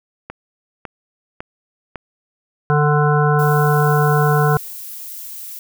click train, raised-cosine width 0.5 ms, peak -14 dBFS, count 4, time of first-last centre 0.3-1.957 s, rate 1.81 Hz
harmonic tone, 148.4 Hz, D3, 18 cents sharp, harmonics 1 / 3 / 5 / 7 / 9 / 10, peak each -14 / -19 / -21 / -22 / -24 / -24 dBFS, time 2.7-4.57 s, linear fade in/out 0 ms
violet noise, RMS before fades -32 dBFS, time 3.39-5.59 s, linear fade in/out 2 ms
effects none

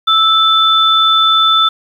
sine tone pair together, 1318.5 / 3520 Hz, E6 / A7, 0 / 0 cents, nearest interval octave + perfect fourth, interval 1700 cents, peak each -10 dBFS, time 0.07-1.69 s, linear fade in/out 10 ms, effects 7-bit

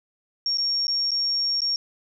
sine tone with dropouts, 5540 Hz, F8, 15 cents flat, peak -21 dBFS, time 0.46-1.76 s, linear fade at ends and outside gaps 1 ms, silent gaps 0.573-0.582 / 0.87-0.88 / 1.108-1.116 / 1.606-1.618 s, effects 10-bit

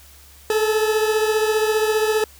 40% pulse beating tone pair, 430.3 / 445.3 Hz, A4 / A4, -39 / +21 cents, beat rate 15 Hz, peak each -17 / -23 dBFS, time 0.5-2.24 s, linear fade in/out 2 ms, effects added 69 Hz sine -48 dBFS peak until 2.39 s + white hiss -48 dBFS RMS until 2.39 s

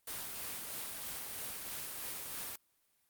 white noise with tremolo, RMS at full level -41 dBFS, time 0.07-2.56 s, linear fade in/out 5 ms, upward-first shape sine, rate 3.1 Hz, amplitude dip 25%, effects white hiss -75 dBFS RMS until 3.09 s + Opus 32 kbps

